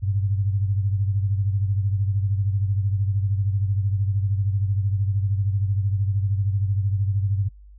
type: beating tone pair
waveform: sine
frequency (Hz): 98 / 111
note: G2 / A2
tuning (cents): 0 / +16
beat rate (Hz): 13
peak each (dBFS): -20 / -28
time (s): 0.02-7.49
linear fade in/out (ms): 20
effects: noise-tail reverb RT60 0.1 s tail -25 dB re dry + added 50 Hz sine -43 dBFS peak until 7.78 s